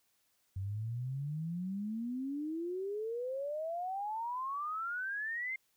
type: exponential sweep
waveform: sine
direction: up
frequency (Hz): 93.4 to 2121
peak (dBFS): -35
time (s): 0.56-5.56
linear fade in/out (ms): 5
effects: white hiss -75 dBFS RMS until 5.76 s